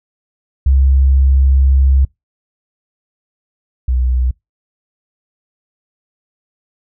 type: tone pair in turn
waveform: sine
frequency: 67.1 / 62.61 Hz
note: C2 / B1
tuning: +44 / +24 cents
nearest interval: minor second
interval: 120 cents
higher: first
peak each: -7 / -11 dBFS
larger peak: first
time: 0.66-2.05 / 3.88-4.31 s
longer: first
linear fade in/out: 5 ms
effects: noise-tail reverb RT60 0.2 s tail -26 dB re dry